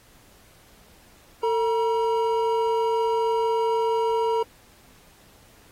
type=tone pair together; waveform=triangle; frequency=450 / 953.5 Hz; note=A4 / A#5; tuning=+39 / +39 cents; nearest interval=octave + minor second; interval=1300 cents; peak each=-20 / -23 dBFS; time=1.43-4.43 s; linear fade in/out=5 ms; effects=pink hiss -55 dBFS RMS until 5.71 s + AAC 48 kbps